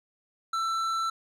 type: tone with tanh clipping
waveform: triangle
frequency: 1334 Hz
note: E6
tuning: 20 cents sharp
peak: -28 dBFS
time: 0.53-1.1 s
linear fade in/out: 5 ms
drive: 15 dB
effects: none